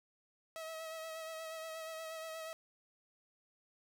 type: tone with vibrato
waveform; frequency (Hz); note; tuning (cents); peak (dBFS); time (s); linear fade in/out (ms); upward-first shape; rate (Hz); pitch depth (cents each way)
sawtooth; 643; E5; -43; -39; 0.56-2.53; 0; sine; 8.4; 25
effects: none